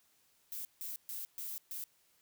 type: noise bursts at uneven times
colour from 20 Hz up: violet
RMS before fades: -42 dBFS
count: 5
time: 0.52-0.65 / 0.81-0.96 / 1.09-1.25 / 1.38-1.58 / 1.71-1.84 s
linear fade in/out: 0 ms
effects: white hiss -71 dBFS RMS until 2.21 s